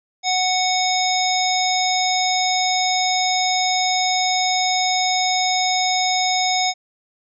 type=harmonic tone; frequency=740 Hz; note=F#5; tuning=in tune; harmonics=1 / 3 / 5 / 7 / 9; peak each=-20 / -25 / -24 / -24 / -26 dBFS; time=0.23-6.74 s; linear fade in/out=50 ms; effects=none